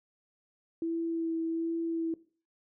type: tone with vibrato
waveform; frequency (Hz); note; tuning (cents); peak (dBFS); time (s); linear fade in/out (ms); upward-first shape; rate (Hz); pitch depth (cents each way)
sine; 329.6; E4; 0; -29; 0.82-2.14; 2; sine; 1.3; 14
effects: noise-tail reverb RT60 0.4 s tail -19 dB re dry